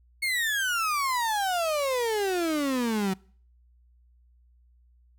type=exponential sweep; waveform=35% pulse; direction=down; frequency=2199 to 185 Hz; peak=-23 dBFS; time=0.22-3.14 s; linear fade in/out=10 ms; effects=noise-tail reverb RT60 0.5 s tail -25 dB re dry + added 60 Hz sine -57 dBFS peak until 5.18 s